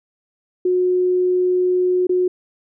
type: tone with dropouts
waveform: sine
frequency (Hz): 363.7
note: F#4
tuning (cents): -30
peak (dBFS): -14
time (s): 0.65-2.28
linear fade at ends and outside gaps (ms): 5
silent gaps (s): 2.07-2.093
effects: none